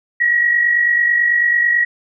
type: tone pair together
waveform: sine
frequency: 1864.7 / 1913.8 Hz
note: A#6 / A#6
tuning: 0 / +45 cents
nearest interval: unison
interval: 45 cents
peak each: -21 / -12 dBFS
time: 0.2-1.85 s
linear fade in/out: 10 ms
effects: none